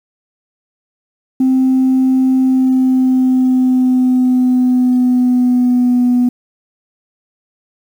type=tone with pitch glide; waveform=sine; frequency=260.6 to 246.4 Hz; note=C4 to B3; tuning=-7 to -4 cents; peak=-7 dBFS; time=1.4-6.29 s; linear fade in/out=5 ms; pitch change=-97 cents; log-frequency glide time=2.41-6.03 s; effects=tanh soft clip ceiling -6 dBFS + 7-bit